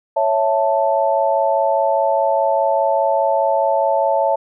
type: chord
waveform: sine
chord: A major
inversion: first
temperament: equal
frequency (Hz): 554.4 / 659.3 / 880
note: C#5 / E5 / A5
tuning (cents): 0 / 0 / 0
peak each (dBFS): -18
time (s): 0.16-4.36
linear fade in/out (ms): 10
effects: none